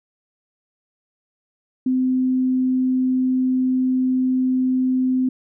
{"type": "tone", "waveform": "sine", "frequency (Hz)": 257, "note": "C4", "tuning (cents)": -31, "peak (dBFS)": -16, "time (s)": [1.86, 5.29], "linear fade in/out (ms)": 5, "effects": []}